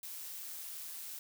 blue noise with amplitude modulation, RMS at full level -43 dBFS, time 0.03-1.19 s, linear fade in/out 2 ms, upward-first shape sine, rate 163 Hz, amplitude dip 40%, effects none

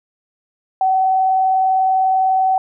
sine tone with vibrato, 758 Hz, F#5, 42 cents sharp, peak -12 dBFS, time 0.81-2.58 s, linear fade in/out 2 ms, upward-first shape triangle, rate 20 Hz, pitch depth 24 cents each way, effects none

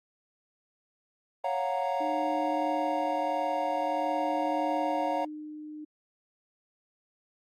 triangle chord, Gb major seventh, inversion second, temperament equal, 554.4 / 698.5 / 740 / 932.3 Hz, Db5 / F5 / Gb5 / Bb5, 0 / 0 / 0 / 0 cents, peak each -31 dBFS, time 1.44-5.25 s, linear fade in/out 5 ms
sine tone with tremolo, 303.8 Hz, D#4, 41 cents flat, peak -32 dBFS, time 2-5.85 s, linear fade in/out 10 ms, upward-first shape sine, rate 0.48 Hz, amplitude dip 55%
effects Opus 32 kbps

